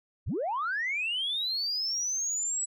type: linear sweep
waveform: sine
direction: up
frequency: 36.71 to 7902 Hz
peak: -27 dBFS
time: 0.26-2.66 s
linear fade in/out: 20 ms
effects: tanh soft clip ceiling -24 dBFS